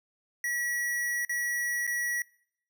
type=tone with dropouts; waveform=square; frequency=1929 Hz; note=B6; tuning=41 cents flat; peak=-29 dBFS; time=0.44-2.22 s; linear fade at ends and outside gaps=2 ms; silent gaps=1.25-1.294 / 1.868-1.875 s; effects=noise-tail reverb RT60 0.7 s tail -24 dB re dry